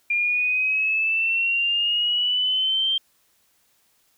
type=exponential sweep; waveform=sine; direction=up; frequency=2397 to 3168 Hz; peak=-19 dBFS; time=0.1-2.98 s; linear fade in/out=5 ms; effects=white hiss -64 dBFS RMS until 4.17 s